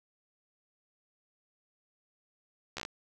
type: slowing click train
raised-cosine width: 0.2 ms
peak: -20 dBFS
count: 6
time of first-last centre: 2.77-2.851 s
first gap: 13 ms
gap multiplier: 1.11
effects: none